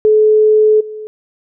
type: tone with level steps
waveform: sine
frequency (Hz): 429.6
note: A4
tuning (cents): -41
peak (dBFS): -6 / -24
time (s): 0.05-1.07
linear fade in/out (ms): 0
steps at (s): 0.8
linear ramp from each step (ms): 10
effects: none